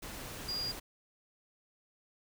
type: tone in noise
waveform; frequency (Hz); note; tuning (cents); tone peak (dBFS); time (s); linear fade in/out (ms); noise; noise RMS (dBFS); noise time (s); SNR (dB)
sine; 4831; D8; +48; -34; 0.48-0.72; 10; pink; -44; 0.02-0.8; +7
effects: none